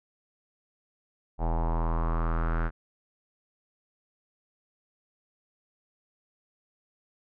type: tone with low-pass filter sweep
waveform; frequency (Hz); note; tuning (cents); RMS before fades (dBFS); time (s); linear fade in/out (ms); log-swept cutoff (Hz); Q
square; 41.2; E1; 0; -27; 1.38-2.71; 50; 810 to 1500; 4.4
effects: none